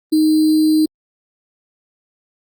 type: tone with sample-and-hold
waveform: sine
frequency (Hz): 311.1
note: D#4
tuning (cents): 0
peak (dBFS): -10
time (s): 0.12-0.86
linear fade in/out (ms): 10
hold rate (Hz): 4410
effects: Opus 32 kbps